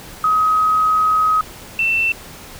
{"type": "tone pair in turn", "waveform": "sine", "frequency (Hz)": [1265, 2680], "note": ["D#6", "E7"], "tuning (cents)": [28, 28], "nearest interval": "octave + minor second", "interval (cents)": 1300, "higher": "second", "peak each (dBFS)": [-12, -14], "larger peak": "first", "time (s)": [[0.24, 1.41], [1.79, 2.12]], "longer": "first", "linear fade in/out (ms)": 2, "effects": ["pink hiss -37 dBFS RMS until 2.59 s"]}